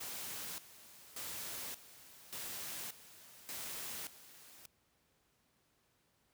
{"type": "noise with tremolo", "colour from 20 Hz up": "white", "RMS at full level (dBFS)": -44, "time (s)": [0, 4.66], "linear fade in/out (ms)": 10, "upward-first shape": "square", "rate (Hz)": 0.86, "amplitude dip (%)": 80, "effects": ["pink hiss -75 dBFS RMS until 6.33 s", "high-pass 60 Hz 12 dB/octave"]}